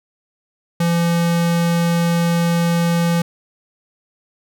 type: tone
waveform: square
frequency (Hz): 170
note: F3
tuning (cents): -46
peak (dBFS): -15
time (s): 0.8-3.22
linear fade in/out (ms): 5
effects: none